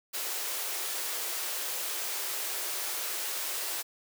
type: high-pass noise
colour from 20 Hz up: white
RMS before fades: -34 dBFS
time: 0.13-3.83 s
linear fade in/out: 20 ms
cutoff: 330 Hz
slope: 96 dB/octave
effects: none